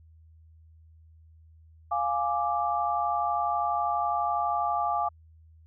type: chord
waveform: sine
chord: D diminished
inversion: first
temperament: equal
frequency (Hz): 698.5 / 830.6 / 1174.7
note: F5 / Ab5 / D6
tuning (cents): 0 / 0 / 0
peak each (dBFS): -29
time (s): 1.91-5.09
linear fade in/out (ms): 10
effects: added 80 Hz sine -52 dBFS peak until 5.66 s